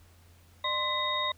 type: tone cluster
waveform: sine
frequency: 602 / 1043 / 2003 / 3731 Hz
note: D5 / C6 / B6 / A#7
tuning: +43 / -6 / +24 / +1 cents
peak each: -37 / -31 / -35 / -31 dBFS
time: 0.64-1.32 s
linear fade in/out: 5 ms
effects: added 86 Hz sine -56 dBFS peak until 1.37 s + pink hiss -62 dBFS RMS until 1.37 s